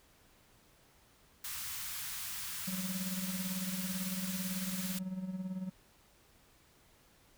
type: band-stop noise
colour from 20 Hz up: white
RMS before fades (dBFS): -41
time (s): 1.44-4.99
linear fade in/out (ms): 5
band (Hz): 170 to 1000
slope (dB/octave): 24
type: tone with tremolo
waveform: triangle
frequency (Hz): 186.3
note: F#3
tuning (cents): +12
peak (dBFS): -32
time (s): 2.67-5.7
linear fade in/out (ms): 10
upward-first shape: sine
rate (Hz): 18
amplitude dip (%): 65
effects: pink hiss -65 dBFS RMS until 7.37 s